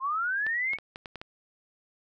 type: linear sweep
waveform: sine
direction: up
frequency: 1032 to 2250 Hz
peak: -26 dBFS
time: 0-0.78 s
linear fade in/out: 50 ms
type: clicks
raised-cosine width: 0.3 ms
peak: -23 dBFS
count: 7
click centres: 0.466 / 0.734 / 0.786 / 0.959 / 1.058 / 1.157 / 1.215 s
effects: none